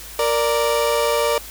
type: tone pair together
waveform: 30% pulse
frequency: 466.2 / 587.4 Hz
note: A#4 / D5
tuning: 0 / 0 cents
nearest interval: major third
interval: 400 cents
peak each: -17 dBFS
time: 0.19-1.38 s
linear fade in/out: 2 ms
effects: added 53 Hz sine -41 dBFS peak until 1.5 s + white hiss -37 dBFS RMS until 1.5 s